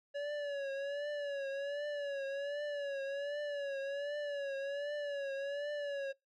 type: tone with vibrato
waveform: square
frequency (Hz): 567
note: C#5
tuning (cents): +39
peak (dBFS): -37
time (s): 0.14-6.13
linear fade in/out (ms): 20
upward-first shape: triangle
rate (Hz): 1.3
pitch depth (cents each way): 76
effects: noise-tail reverb RT60 0.2 s tail -25 dB re dry + low-pass 3000 Hz 12 dB/octave